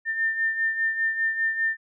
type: beating tone pair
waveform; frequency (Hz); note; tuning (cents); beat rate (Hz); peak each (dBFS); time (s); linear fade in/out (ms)
sine; 1800 / 1805; A6 / A6; +39 / +44; 5; -23 / -30; 0.05-1.77; 50
effects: none